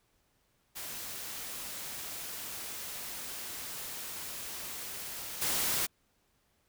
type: noise with level steps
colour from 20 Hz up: white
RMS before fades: -41 / -31 dBFS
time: 0.75-5.87 s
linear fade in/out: 20 ms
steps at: 5.41 s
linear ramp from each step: 10 ms
effects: pink hiss -73 dBFS RMS until 6.68 s